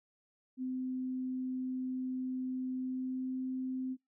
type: tone with pitch glide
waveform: sine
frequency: 256.9 to 258.7 Hz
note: C4 to C4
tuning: -32 to -19 cents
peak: -34 dBFS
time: 0.57-3.97 s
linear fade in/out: 50 ms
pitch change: +13 cents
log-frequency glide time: 2.75-3.4 s
effects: noise-tail reverb RT60 0.2 s tail -24 dB re dry